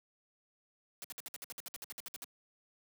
white noise bursts, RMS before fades -44 dBFS, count 16, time 1.02-2.242 s, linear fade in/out 0 ms, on 22 ms, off 58 ms, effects high-pass 150 Hz 12 dB/octave

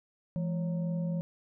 sine tone with frequency modulation, 168.4 Hz, E3, 37 cents sharp, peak -29 dBFS, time 0.36-1.21 s, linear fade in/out 0 ms, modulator 380 Hz, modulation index 0.49, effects none

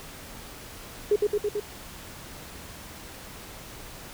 sine tone with echo, 415.3 Hz, G#4, in tune, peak -17 dBFS, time 1.11-1.16 s, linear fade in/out 5 ms, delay 110 ms, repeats 4, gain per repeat -2 dB, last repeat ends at 1.6 s, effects pink hiss -43 dBFS RMS until 4.13 s

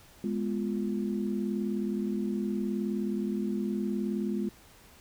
sine chord, F diminished, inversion first, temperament equal, 207.7 / 246.9 / 349.2 Hz, Ab3 / Cb4 / F4, 0 / 0 / 0 cents, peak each -30 / -35 / -35 dBFS, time 0.24-4.49 s, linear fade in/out 2 ms, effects pink hiss -56 dBFS RMS until 5 s

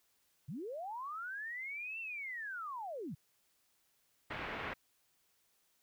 sine linear two-way sweep, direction up then down, 115.5 to 2725 to 115.5 Hz, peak -40 dBFS, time 0.48-3.15 s, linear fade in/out 10 ms, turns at 2 s
white low-pass noise, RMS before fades -42 dBFS, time 4.3-4.74 s, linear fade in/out 10 ms, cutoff 2400 Hz, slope 24 dB/octave
effects white hiss -75 dBFS RMS until 5.82 s

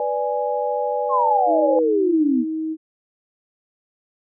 sine chord, G# diminished, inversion first, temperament equal, 493.9 / 587.3 / 830.6 Hz, B4 / D5 / G#5, 0 / 0 / 0 cents, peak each -24 dBFS, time 0-1.79 s, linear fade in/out 2 ms
sine exponential sweep, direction down, 1105 to 233.1 Hz, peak -16 dBFS, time 1.09-2.45 s, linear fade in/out 50 ms
sine tone, 316.7 Hz, D#4, 31 cents sharp, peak -22 dBFS, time 1.46-2.77 s, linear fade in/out 50 ms
effects none

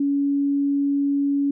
sine tone, 281.7 Hz, C#4, 28 cents sharp, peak -18 dBFS, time 0-1.51 s, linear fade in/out 5 ms, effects none

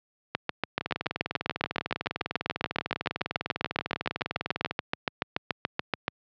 two click trains, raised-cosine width 0.3 ms, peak -12 / -9 dBFS, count 79 / 41, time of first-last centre 0.81-4.71 / 0.35-6.081 s, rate 20 / 6.98 Hz, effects high-pass 100 Hz 12 dB/octave + low-pass 4000 Hz 12 dB/octave

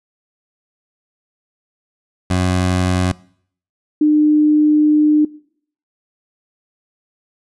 20% pulse / sine tone pair in turn, 91.3 / 301.9 Hz, F#2 / D4, -23 / +48 cents, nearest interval octave + major sixth, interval 2071 cents, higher second, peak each -9 dBFS, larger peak neither, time 2.3-3.12 / 4.01-5.25 s, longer second, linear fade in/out 5 ms, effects noise-tail reverb RT60 0.6 s tail -22 dB re dry + resampled to 24000 Hz

